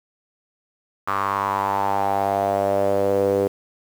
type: tone with band-pass filter sweep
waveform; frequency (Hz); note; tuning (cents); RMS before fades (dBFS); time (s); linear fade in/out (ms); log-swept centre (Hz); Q
sawtooth; 99; G2; +18; -21; 1.07-3.48; 10; 1200 to 450; 5.3
effects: 7-bit